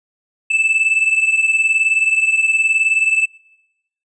triangle beating tone pair, 2630 / 2649 Hz, E7 / E7, -5 / +8 cents, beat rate 19 Hz, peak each -12 / -17 dBFS, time 0.5-3.26 s, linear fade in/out 10 ms, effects noise-tail reverb RT60 0.9 s tail -24 dB re dry + resampled to 22050 Hz

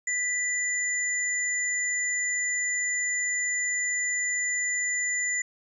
sine tone pair together, 1975.5 / 7040 Hz, B6 / A8, 0 / 0 cents, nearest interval octave + minor seventh, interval 2200 cents, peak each -27 / -29 dBFS, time 0.07-5.42 s, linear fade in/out 5 ms, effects none

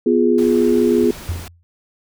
sine chord, F diminished, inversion second, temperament equal, 246.9 / 349.2 / 415.3 Hz, Cb4 / F4 / Ab4, 0 / 0 / 0 cents, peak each -16 dBFS, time 0.06-1.11 s, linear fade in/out 5 ms
pink noise, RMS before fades -35 dBFS, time 0.38-1.48 s, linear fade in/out 2 ms
clicks, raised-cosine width 3 ms, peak -22 dBFS, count 5, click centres 0.985 / 1.039 / 1.318 / 1.36 / 1.395 s
sine tone with exponential decay, 85.7 Hz, F2, 32 cents flat, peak -16 dBFS, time 1.29-1.63 s, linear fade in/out 0 ms, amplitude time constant 73 ms
effects none

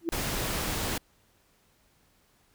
sine tone with exponential growth, 334.1 Hz, E4, 23 cents sharp, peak -21 dBFS, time 0.01-0.09 s, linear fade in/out 0 ms, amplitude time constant 17 ms
pink noise, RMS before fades -31 dBFS, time 0.12-0.98 s, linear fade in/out 5 ms
effects pink hiss -66 dBFS RMS until 2.54 s

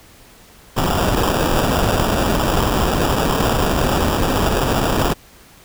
pink noise with sample-and-hold, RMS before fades -17 dBFS, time 0.76-5.14 s, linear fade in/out 20 ms, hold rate 2100 Hz, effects pink hiss -46 dBFS RMS until 5.64 s

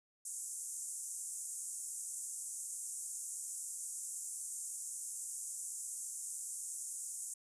white band-pass noise, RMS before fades -44 dBFS, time 0.25-7.34 s, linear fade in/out 5 ms, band 6800 to 9900 Hz, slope 48 dB/octave, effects resampled to 32000 Hz

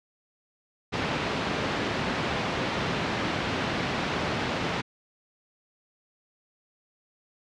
pink band-pass noise, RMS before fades -29 dBFS, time 0.92-4.82 s, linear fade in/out 20 ms, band 120 to 3600 Hz, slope 12 dB/octave, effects low-pass 6000 Hz 12 dB/octave

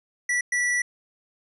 square tone bursts at uneven times, 1955 Hz, B6, 18 cents flat, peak -22 dBFS, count 2, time 0.29-0.41 / 0.52-0.82 s, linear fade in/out 5 ms, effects resampled to 24000 Hz

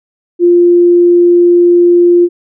sine tone, 349.2 Hz, F4, in tune, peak -3 dBFS, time 0.39-2.29 s, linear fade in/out 50 ms, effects none

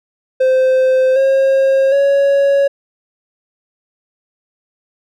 triangle tone with pitch steps, 519 / 537.9 / 557.5 Hz, C5 / C5 / C#5, -14 / +48 / +10 cents, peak -7 dBFS, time 0.4-2.68 s, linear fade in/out 10 ms, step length 760 ms, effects none

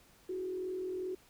sine tone with frequency modulation, 369.9 Hz, F#4, in tune, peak -35 dBFS, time 0.29-1.15 s, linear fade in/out 5 ms, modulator 42.5 Hz, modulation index 0.5, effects pink hiss -63 dBFS RMS until 1.29 s

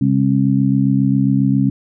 harmonic tone, 67.4 Hz, C#2, 48 cents flat, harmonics 2 / 3 / 4, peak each -16 / -16 / -16 dBFS, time 0.01-1.7 s, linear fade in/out 5 ms, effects none

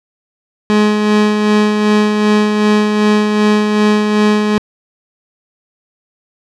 30% pulse tone with tremolo, 210.8 Hz, G#3, 26 cents sharp, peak -5 dBFS, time 0.7-4.58 s, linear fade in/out 0 ms, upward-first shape sine, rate 2.6 Hz, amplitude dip 40%, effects low-pass 5000 Hz 12 dB/octave

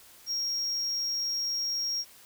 triangle tone, 5588 Hz, F8, in tune, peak -27 dBFS, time 0.26-2.05 s, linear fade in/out 50 ms, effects white hiss -54 dBFS RMS until 2.25 s

